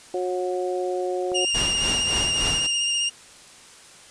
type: harmonic tone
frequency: 181.8 Hz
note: F#3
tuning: 30 cents flat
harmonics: 2 / 3 / 4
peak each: -25 / -29 / -31 dBFS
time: 0.14-1.45 s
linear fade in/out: 2 ms
type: clicks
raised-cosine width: 1 ms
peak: -23 dBFS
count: 2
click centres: 1.318 / 1.751 s
type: tone with vibrato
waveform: sawtooth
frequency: 2820 Hz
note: F7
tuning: 16 cents sharp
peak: -18 dBFS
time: 1.34-3.1 s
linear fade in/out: 20 ms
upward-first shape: sine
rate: 15 Hz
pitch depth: 24 cents each way
type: noise with tremolo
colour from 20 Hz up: pink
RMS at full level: -26 dBFS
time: 1.54-2.67 s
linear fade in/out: 10 ms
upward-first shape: triangle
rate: 3.5 Hz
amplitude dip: 70%
effects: white hiss -47 dBFS RMS until 4.1 s + resampled to 22050 Hz